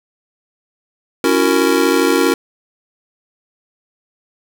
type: chord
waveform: square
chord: F# dominant seventh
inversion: second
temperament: just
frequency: 277.5 / 333 / 370 / 462.5 Hz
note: C#4 / E4 / F#4 / A#4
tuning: +2 / +18 / 0 / -14 cents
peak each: -18 dBFS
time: 1.24-2.34 s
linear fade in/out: 2 ms
effects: 7-bit